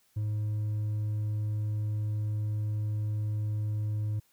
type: tone with hard clipping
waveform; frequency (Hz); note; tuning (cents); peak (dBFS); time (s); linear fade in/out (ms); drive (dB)
sine; 106; G#2; +36; -29; 0.16-4.2; 10; 2
effects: white hiss -68 dBFS RMS until 4.32 s